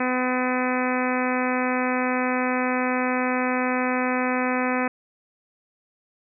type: harmonic tone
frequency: 252.9 Hz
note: B3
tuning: 41 cents sharp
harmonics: 1 / 2 / 3 / 4 / 5 / 6 / 7 / 8 / 9 / 10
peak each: -25 / -28 / -30 / -31 / -32 / -33 / -33 / -34 / -35 / -35 dBFS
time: 0-4.88 s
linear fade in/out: 5 ms
effects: none